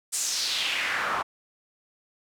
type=noise with band-pass filter sweep; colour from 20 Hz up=pink; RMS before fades=-28 dBFS; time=0.12-1.23 s; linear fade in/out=20 ms; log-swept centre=8500 to 1000 Hz; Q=2.7; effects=none